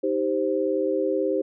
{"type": "chord", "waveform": "sine", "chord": "C minor", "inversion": "first", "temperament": "just", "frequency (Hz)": [314, 392.4, 523.3], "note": ["Eb4", "G4", "C5"], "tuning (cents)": [16, 2, 0], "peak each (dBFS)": [-27, -25, -25], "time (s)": [0.03, 1.42], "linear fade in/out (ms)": 10, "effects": []}